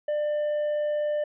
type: tone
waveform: triangle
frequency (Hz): 596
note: D5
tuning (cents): +25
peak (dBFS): -22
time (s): 0.08-1.24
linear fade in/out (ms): 5
effects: resampled to 8000 Hz